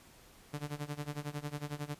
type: tone with tremolo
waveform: sawtooth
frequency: 146.83 Hz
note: D3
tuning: in tune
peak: -31 dBFS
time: 0.53-1.95 s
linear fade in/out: 10 ms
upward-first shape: sine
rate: 11 Hz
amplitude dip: 90%
effects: pink hiss -59 dBFS RMS until 1.99 s + resampled to 32000 Hz